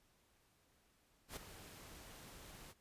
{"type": "noise with ADSR envelope", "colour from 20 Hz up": "pink", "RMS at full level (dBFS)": -45, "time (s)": [1.28, 2.74], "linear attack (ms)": 86, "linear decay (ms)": 9, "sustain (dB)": -11, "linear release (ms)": 36, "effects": ["pink hiss -74 dBFS RMS until 2.8 s", "resampled to 32000 Hz"]}